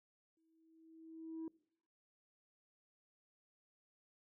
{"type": "tone with exponential growth", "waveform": "sine", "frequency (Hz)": 323.4, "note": "E4", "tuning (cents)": -33, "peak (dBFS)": -38, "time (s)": [0.37, 1.48], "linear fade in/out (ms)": 2, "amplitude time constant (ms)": 240, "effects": ["noise-tail reverb RT60 0.7 s tail -24 dB re dry", "tanh soft clip ceiling -40 dBFS"]}